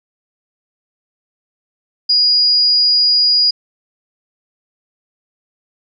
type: tone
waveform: sine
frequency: 4887 Hz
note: D#8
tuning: 32 cents flat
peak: -9 dBFS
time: 2.09-3.51 s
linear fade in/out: 10 ms
effects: none